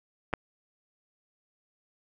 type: clicks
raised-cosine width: 0.5 ms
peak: -30 / -11 dBFS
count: 2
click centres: 0.33 / 0.337 s
effects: none